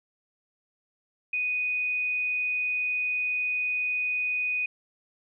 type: tone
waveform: sine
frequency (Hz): 2486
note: D#7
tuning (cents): -2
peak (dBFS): -25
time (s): 1.33-4.66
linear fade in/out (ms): 5
effects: none